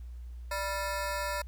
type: ring-modulated tone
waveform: 25% pulse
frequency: 784 Hz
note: G5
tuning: in tune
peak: -25 dBFS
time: 0.51-1.42 s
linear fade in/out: 5 ms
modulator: 193 Hz
effects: added 60 Hz sine -40 dBFS peak until 1.47 s + pink hiss -68 dBFS RMS until 1.47 s